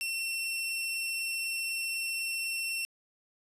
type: tone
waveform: sawtooth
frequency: 2708 Hz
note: E7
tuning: 46 cents sharp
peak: -28 dBFS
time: 0.01-2.85 s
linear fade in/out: 0 ms
effects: resampled to 32000 Hz + 11-bit